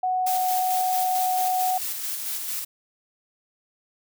sine tone, 740 Hz, F#5, in tune, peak -21 dBFS, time 0.03-1.78 s, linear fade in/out 5 ms
blue noise with tremolo, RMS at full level -29 dBFS, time 0.26-2.65 s, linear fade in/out 10 ms, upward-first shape square, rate 4.5 Hz, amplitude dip 30%
effects none

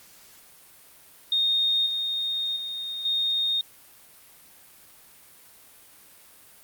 sine tone with level steps, 3692 Hz, A#7, 17 cents flat, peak -20 / -25 / -30 / -22 dBFS, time 1.32-3.61 s, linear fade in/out 2 ms, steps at 1.86 / 2.56 / 3.05 s, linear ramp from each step 5 ms, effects white hiss -52 dBFS RMS until 6.63 s + Opus 48 kbps

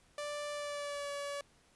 sawtooth tone with pitch glide, 587.3 to 569.6 Hz, D5 to C#5, 0 to +47 cents, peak -34 dBFS, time 0.18-1.41 s, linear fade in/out 2 ms, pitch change -53 cents, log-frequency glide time 0.52-1.11 s, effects pink hiss -67 dBFS RMS until 1.75 s + resampled to 24000 Hz

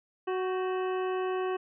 harmonic tone with a mistuned harmonic, 371.7 Hz, F#4, 8 cents sharp, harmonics 1 / 2 / 3 / 4 / 5 / 7 / 8, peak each -29 / -37 / -38 / -45 / -47 / -47 / -51 dBFS, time 0.27-1.57 s, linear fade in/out 10 ms, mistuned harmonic 4, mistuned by +68 cents, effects none

